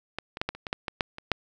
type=clicks; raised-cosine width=0.3 ms; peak=-15 / -20 / -10 / -12 / -26 / -18 / -11 / -14 / -8 / -23 / -6 dBFS; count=11; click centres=0.186 / 0.371 / 0.415 / 0.49 / 0.55 / 0.668 / 0.729 / 0.882 / 1.008 / 1.184 / 1.317 s; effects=none